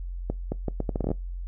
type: accelerating click train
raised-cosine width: 2 ms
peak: -14 dBFS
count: 12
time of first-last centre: 0.3-1.115 s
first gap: 220 ms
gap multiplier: 0.74
effects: noise-tail reverb RT60 0.2 s tail -23 dB re dry + added 44 Hz sine -31 dBFS peak until 1.47 s